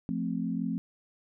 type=chord; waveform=sine; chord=F major; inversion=none; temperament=equal; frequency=174.61 / 220 / 261.6 Hz; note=F3 / A3 / C4; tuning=0 / 0 / 0 cents; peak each=-33 dBFS; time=0.09-0.78 s; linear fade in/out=0 ms; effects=none